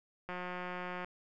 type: click train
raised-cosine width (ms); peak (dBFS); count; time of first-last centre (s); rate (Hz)
0.5; -26; 137; 0.29-1.046; 180
effects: none